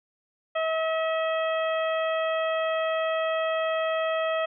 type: harmonic tone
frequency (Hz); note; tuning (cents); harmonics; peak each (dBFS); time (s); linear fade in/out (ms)
643; E5; -43; 1 / 2 / 3 / 4 / 5; -25 / -31 / -35 / -37 / -39; 0.55-4.46; 10
effects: none